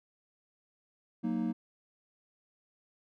triangle chord, D# minor, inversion first, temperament equal, 185 / 233.1 / 311.1 Hz, F#3 / A#3 / D#4, 0 / 0 / 0 cents, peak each -34 / -30 / -34 dBFS, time 1.23-1.53 s, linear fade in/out 20 ms, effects none

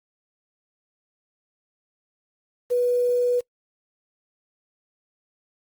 sine tone with quantisation, 489.8 Hz, B4, 14 cents flat, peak -18 dBFS, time 2.7-3.41 s, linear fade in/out 20 ms, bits 7, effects noise-tail reverb RT60 0.1 s tail -24 dB re dry + Opus 32 kbps

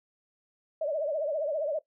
sine tone with vibrato, 602 Hz, D5, 43 cents sharp, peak -27 dBFS, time 0.81-1.79 s, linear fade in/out 5 ms, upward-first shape triangle, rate 15 Hz, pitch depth 160 cents each way, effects noise-tail reverb RT60 0.1 s tail -17 dB re dry

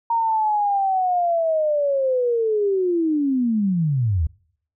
sine linear sweep, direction down, 932.3 to 70.7 Hz, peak -17 dBFS, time 0.1-4.27 s, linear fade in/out 5 ms, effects noise-tail reverb RT60 0.6 s tail -25 dB re dry

